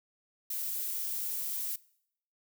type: noise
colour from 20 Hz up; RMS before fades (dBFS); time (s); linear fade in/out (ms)
violet; -35; 0.5-1.76; 5
effects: noise-tail reverb RT60 0.7 s tail -22 dB re dry